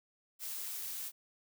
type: noise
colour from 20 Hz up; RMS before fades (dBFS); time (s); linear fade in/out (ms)
blue; -41; 0.39-1.12; 50
effects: none